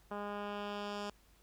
10% pulse tone with low-pass filter sweep, 205 Hz, G#3, 22 cents flat, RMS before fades -41 dBFS, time 0.11-1.1 s, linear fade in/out 2 ms, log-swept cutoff 1400 to 6300 Hz, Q 1.1, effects added 50 Hz sine -65 dBFS peak until 1.42 s + pink hiss -68 dBFS RMS until 1.42 s

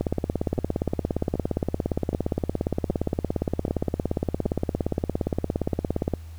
two click trains, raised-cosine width 2 ms, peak -10 / -14 dBFS, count 107 / 6, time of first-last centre 0.01-6.137 / 0.58-4.456 s, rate 17.3 / 1.29 Hz, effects added 81 Hz sine -37 dBFS peak until 6.38 s + pink hiss -55 dBFS RMS until 6.38 s

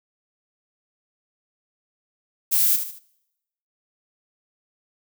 violet noise with echo, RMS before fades -19 dBFS, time 2.51-2.77 s, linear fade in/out 20 ms, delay 75 ms, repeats 3, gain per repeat -8 dB, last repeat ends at 2.995 s, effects noise-tail reverb RT60 0.9 s tail -25 dB re dry

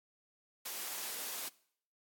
white high-pass noise, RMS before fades -41 dBFS, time 0.65-1.49 s, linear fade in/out 10 ms, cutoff 290 Hz, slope 12 dB/octave, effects noise-tail reverb RT60 0.6 s tail -21 dB re dry + AAC 64 kbps

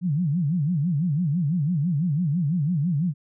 sine tone with vibrato, 160 Hz, D#3, 49 cents sharp, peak -20 dBFS, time 0.01-3.14 s, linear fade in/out 50 ms, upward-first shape sine, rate 6 Hz, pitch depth 250 cents each way, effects none

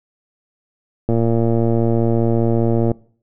click train, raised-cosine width 2 ms, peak -5 dBFS, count 211, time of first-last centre 1.09-2.916 s, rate 115 Hz, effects noise-tail reverb RT60 0.5 s tail -22 dB re dry

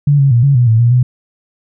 sine tone with pitch steps, 144.2 / 138.2 / 118.7 / 140.1 / 122.5 / 112.1 / 119 / 124.9 Hz, D3 / C#3 / A#2 / C#3 / B2 / A2 / A#2 / B2, -31 / -5 / +32 / +19 / -14 / +33 / +36 / +20 cents, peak -6 dBFS, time 0.07-1.03 s, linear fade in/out 5 ms, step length 120 ms, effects none

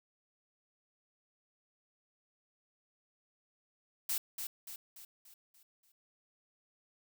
blue noise with echo, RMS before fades -34 dBFS, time 4.09-4.18 s, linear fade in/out 5 ms, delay 290 ms, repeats 6, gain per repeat -6 dB, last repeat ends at 5.92 s, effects none

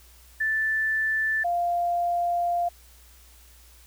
sine tone pair in turn, 1760 / 696.7 Hz, A6 / F5, 0 / -4 cents, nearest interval octave + major third, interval 1604 cents, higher first, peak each -22 dBFS, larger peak neither, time 0.4-1.44 / 1.44-2.69 s, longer second, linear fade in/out 10 ms, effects added 60 Hz sine -52 dBFS peak until 3.86 s + white hiss -55 dBFS RMS until 3.86 s

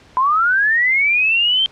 sine linear sweep, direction up, 993 to 3168 Hz, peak -12 dBFS, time 0.17-1.66 s, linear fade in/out 0 ms, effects pink hiss -47 dBFS RMS until 1.71 s + low-pass 5000 Hz 12 dB/octave

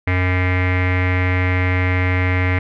square tone with low-pass filter, 91.3 Hz, F#2, 23 cents flat, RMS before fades -17 dBFS, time 0.07-2.59 s, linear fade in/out 5 ms, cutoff 2100 Hz, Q 7.5, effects none

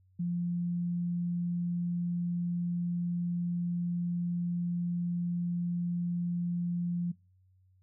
sine tone, 174.1 Hz, F3, 5 cents flat, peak -29 dBFS, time 0.19-7.12 s, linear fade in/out 10 ms, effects noise-tail reverb RT60 0.3 s tail -24 dB re dry + added 93 Hz sine -62 dBFS peak until 7.82 s

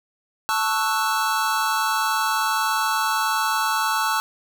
square chord, F# minor seventh, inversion first, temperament equal, 880 / 1108.7 / 1318.5 / 1480 Hz, A5 / C#6 / E6 / F#6, 0 / 0 / 0 / 0 cents, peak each -25 / -27 / -26 / -28 dBFS, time 0.49-4.2 s, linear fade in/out 0 ms, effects none

